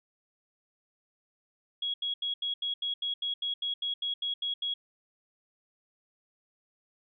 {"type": "tone bursts", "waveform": "sine", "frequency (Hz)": 3322, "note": "G#7", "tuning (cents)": 0, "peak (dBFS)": -29, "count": 15, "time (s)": [1.82, 4.74], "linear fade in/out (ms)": 5, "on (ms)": 120, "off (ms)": 80, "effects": []}